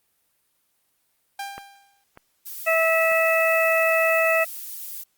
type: tone with exponential decay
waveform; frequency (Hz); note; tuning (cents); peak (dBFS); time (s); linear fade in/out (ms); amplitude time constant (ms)
sawtooth; 796; G5; +26; -24; 1.39-2.04; 5; 140
type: clicks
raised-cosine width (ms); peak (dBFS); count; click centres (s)
0.5; -21 / -28 / -24; 3; 1.58 / 2.174 / 3.116
type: noise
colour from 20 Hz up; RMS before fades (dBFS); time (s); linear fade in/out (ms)
violet; -35; 2.45-5.04; 20
type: harmonic tone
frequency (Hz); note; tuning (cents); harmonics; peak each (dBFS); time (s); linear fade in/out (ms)
651; E5; -22; 1 / 2 / 3 / 4; -20 / -26 / -24 / -23; 2.66-4.45; 20
effects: white hiss -69 dBFS RMS until 5.17 s + Opus 32 kbps